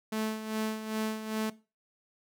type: tone with tremolo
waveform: sawtooth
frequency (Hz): 218.1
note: A3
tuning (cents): -15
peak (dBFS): -25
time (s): 0.12-1.5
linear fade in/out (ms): 5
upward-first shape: sine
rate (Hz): 2.5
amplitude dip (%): 65
effects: noise-tail reverb RT60 0.3 s tail -18 dB re dry